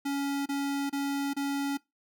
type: tone bursts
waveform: square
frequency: 280 Hz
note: C#4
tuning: 18 cents sharp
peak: -29 dBFS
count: 4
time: 0.05-1.774 s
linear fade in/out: 10 ms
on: 410 ms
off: 28 ms
effects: noise-tail reverb RT60 0.2 s tail -22 dB re dry